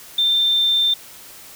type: tone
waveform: sine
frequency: 3581 Hz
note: A7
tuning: 30 cents sharp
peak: -14 dBFS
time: 0.18-0.94 s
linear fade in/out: 5 ms
effects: white hiss -41 dBFS RMS until 1.55 s